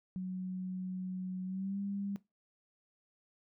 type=tone with pitch glide; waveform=sine; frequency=185 to 199.43 Hz; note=F#3 to G3; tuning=0 to +30 cents; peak=-35 dBFS; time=0.16-2.16 s; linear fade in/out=0 ms; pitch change=+130 cents; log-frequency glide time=1.45-1.79 s; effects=noise-tail reverb RT60 0.2 s tail -18 dB re dry